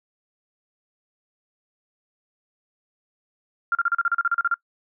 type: tone bursts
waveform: sine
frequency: 1388 Hz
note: F6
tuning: 11 cents flat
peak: -17 dBFS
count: 13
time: 3.72-4.542 s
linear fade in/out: 2 ms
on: 30 ms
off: 36 ms
effects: noise-tail reverb RT60 0.1 s tail -24 dB re dry